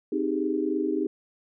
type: chord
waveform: sine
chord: Ab major seventh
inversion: first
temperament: equal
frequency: 261.6 / 311.1 / 392 / 415.3 Hz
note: C4 / Eb4 / G4 / Ab4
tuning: 0 / 0 / 0 / 0 cents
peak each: -31 / -27 / -29 / -33 dBFS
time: 0.12-1.07 s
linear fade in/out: 5 ms
effects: none